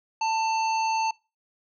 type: harmonic tone with a mistuned harmonic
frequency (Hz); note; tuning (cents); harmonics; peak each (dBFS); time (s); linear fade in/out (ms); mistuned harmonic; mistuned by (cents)
890; A5; +20; 1 / 3 / 5 / 7; -23 / -33 / -37 / -40; 0.21-1.11; 5; 7; +22
effects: noise-tail reverb RT60 0.3 s tail -24 dB re dry